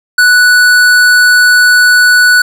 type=tone with tanh clipping; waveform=sine; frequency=1480 Hz; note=F#6; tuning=in tune; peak=-5 dBFS; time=0.18-2.42 s; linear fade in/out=5 ms; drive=17 dB; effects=none